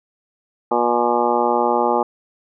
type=harmonic tone; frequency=120 Hz; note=B2; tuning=49 cents flat; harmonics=2 / 3 / 4 / 5 / 6 / 7 / 8 / 9 / 10; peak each=-26 / -23 / -22 / -24 / -27 / -19 / -28 / -26 / -27 dBFS; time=0.71-2.03 s; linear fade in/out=5 ms; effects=none